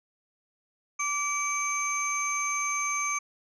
sine tone cluster, 1159 / 2304 / 6310 Hz, D6 / D7 / G8, -23 / -34 / +10 cents, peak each -30 dBFS, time 0.99-3.19 s, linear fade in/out 10 ms, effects tanh soft clip ceiling -20 dBFS

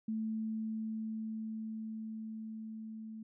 sine tone with level ramp, 220 Hz, A3, in tune, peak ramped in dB -33 to -43 dBFS, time 0.08-3.23 s, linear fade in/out 5 ms, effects none

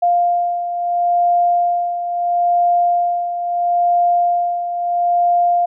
sine beating tone pair, 700 / 700.75 Hz, F5 / F5, +4 / +6 cents, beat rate 0.75 Hz, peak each -14 / -21 dBFS, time 0.02-5.66 s, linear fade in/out 10 ms, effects none

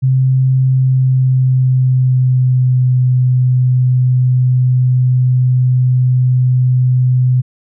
sine tone with pitch glide, 130.81 to 126.72 Hz, C3 to B2, 0 to +45 cents, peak -8 dBFS, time 0.02-7.42 s, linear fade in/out 20 ms, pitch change -55 cents, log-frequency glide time 0.65-2.98 s, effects none

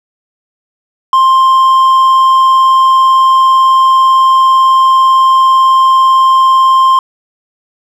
sine tone with hard clipping, 1053 Hz, C6, 11 cents sharp, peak -5 dBFS, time 1.13-6.99 s, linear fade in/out 2 ms, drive 3 dB, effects none

